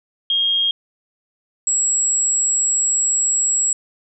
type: tone pair in turn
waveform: sine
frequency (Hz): 3243 / 7713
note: G#7 / B8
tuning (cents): -42 / -42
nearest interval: octave + minor third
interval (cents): 1500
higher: second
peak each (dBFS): -15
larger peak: neither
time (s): 0.3-0.71 / 1.67-3.73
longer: second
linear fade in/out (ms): 2
effects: none